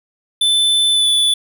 square tone with pitch glide, 3520 to 3470 Hz, A7 to A7, 0 to -25 cents, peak -12 dBFS, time 0.41-1.34 s, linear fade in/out 5 ms, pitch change -25 cents, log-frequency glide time 0.92-1.07 s, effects none

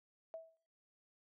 sine tone with exponential decay, 651 Hz, E5, 22 cents flat, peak -40 dBFS, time 0.34-0.57 s, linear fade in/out 0 ms, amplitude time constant 50 ms, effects noise-tail reverb RT60 0.7 s tail -25 dB re dry + high-pass 400 Hz 12 dB/octave

